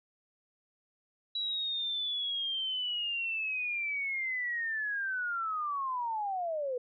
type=linear sweep; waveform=sine; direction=down; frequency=3919 to 482.1 Hz; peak=-31 dBFS; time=1.35-6.78 s; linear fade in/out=5 ms; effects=none